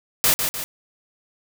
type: noise with echo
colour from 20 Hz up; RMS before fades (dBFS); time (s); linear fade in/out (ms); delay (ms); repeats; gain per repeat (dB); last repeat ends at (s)
white; -17; 0.24-0.34; 0; 150; 2; -6; 0.64
effects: none